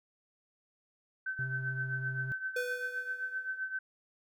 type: tone with tremolo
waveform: sine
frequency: 1535 Hz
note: G6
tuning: 37 cents flat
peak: -31 dBFS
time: 1.26-3.79 s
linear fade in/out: 5 ms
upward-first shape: triangle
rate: 7.7 Hz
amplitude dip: 80%
type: tone with vibrato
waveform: triangle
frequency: 130.81 Hz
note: C3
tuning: in tune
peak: -34 dBFS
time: 1.39-2.32 s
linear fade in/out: 0 ms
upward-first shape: triangle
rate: 16 Hz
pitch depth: 18 cents each way
type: tone with exponential decay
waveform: square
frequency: 493.9 Hz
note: B4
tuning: in tune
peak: -33 dBFS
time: 2.56-3.58 s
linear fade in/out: 5 ms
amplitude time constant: 220 ms
effects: none